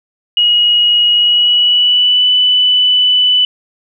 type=tone with pitch glide; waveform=sine; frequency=2896 to 2988 Hz; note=F#7 to F#7; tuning=-38 to +16 cents; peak=-7 dBFS; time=0.37-3.45 s; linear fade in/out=2 ms; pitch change=+54 cents; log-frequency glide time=1.14-2.29 s; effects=none